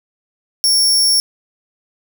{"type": "tone", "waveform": "sawtooth", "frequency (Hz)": 5480, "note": "F8", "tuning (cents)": -34, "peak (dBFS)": -8, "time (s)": [0.64, 1.2], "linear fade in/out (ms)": 0, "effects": []}